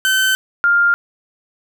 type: tone pair in turn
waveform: 30% pulse / sine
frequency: 1534 / 1401.3 Hz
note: G6 / F6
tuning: -38 / +5 cents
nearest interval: major second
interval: 157 cents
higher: first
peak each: -10 dBFS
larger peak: neither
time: 0.05-0.35 / 0.64-0.94 s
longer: neither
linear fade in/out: 0 ms
effects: none